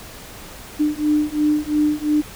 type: beating tone pair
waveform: sine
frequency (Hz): 298.9 / 301.8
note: D4 / D4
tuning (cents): +31 / +47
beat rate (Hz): 2.9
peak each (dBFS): -19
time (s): 0.79-2.22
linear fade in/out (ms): 20
effects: pink hiss -38 dBFS RMS until 2.35 s